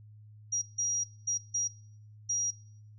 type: tone bursts at uneven times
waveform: sine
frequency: 5730 Hz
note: F8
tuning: 44 cents sharp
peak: -27 dBFS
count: 5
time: 0.52-0.62 / 0.78-1.04 / 1.27-1.38 / 1.54-1.68 / 2.29-2.51 s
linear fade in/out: 10 ms
effects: noise-tail reverb RT60 0.6 s tail -22 dB re dry + added 106 Hz sine -50 dBFS peak until 2.98 s

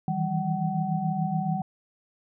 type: tone cluster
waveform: sine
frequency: 158.1 / 165.1 / 194.8 / 755 Hz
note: D#3 / E3 / G3 / F#5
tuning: +28 / +3 / -11 / +35 cents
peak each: -30 dBFS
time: 0.08-1.62 s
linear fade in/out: 2 ms
effects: none

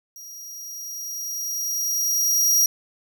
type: tone with level ramp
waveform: sawtooth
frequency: 5710 Hz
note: F8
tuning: 37 cents sharp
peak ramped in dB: -36 to -12 dBFS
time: 0.16-2.66 s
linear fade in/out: 2 ms
effects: none

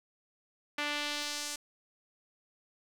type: tone with band-pass filter sweep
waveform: sawtooth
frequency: 293.6 Hz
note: D4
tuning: in tune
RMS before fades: -36 dBFS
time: 0.78-1.56 s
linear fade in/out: 5 ms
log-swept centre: 2300 to 7300 Hz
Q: 1.2
effects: 9-bit

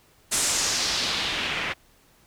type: noise with low-pass filter sweep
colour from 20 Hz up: white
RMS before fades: -26 dBFS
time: 0.31-1.74 s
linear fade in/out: 20 ms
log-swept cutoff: 9000 to 2200 Hz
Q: 2.1
effects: pink hiss -59 dBFS RMS until 2.26 s

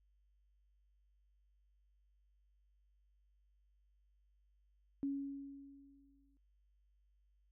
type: tone with exponential decay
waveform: sine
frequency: 277.9 Hz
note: C#4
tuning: 4 cents sharp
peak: -34 dBFS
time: 5.03-6.37 s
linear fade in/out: 0 ms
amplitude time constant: 290 ms
effects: added 50 Hz sine -70 dBFS peak until 7.51 s

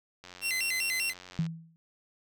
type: click train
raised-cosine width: 0.2 ms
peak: -29 dBFS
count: 112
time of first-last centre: 0.24-1.465 s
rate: 90.6 Hz
type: tone with vibrato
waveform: sawtooth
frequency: 2364 Hz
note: D7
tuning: 11 cents sharp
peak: -25 dBFS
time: 0.41-1.14 s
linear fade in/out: 50 ms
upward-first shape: square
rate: 5.1 Hz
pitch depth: 250 cents each way
type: tone with exponential decay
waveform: sine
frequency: 163.9 Hz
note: E3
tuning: 10 cents flat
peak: -23 dBFS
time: 1.39-1.76 s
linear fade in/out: 0 ms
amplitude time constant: 80 ms
effects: none

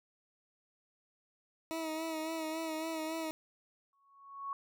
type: tone with vibrato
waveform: 20% pulse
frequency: 319.8 Hz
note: D#4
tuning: 48 cents sharp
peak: -31 dBFS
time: 1.71-3.31 s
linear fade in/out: 0 ms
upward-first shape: sine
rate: 3.6 Hz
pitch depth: 36 cents each way
type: tone with exponential growth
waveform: sine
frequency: 1108.7 Hz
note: C#6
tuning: in tune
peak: -34 dBFS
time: 3.93-4.53 s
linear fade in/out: 1 ms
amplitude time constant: 130 ms
effects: none

